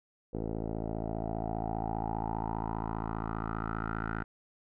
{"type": "tone with low-pass filter sweep", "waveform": "10% pulse", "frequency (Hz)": 55, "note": "A1", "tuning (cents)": 0, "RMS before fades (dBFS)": -35, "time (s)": [0.33, 4.24], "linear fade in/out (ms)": 10, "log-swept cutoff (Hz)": [510, 1500], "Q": 5.7, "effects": []}